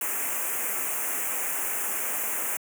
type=band-stop noise; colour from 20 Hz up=white; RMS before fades=-29 dBFS; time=0.01-2.57 s; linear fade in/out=2 ms; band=2700 to 6600 Hz; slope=48 dB/octave; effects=high-pass 300 Hz 12 dB/octave